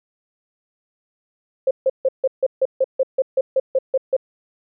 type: tone bursts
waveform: sine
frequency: 528 Hz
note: C5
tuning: 16 cents sharp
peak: -13 dBFS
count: 14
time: 1.67-4.166 s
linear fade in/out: 5 ms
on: 39 ms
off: 150 ms
effects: none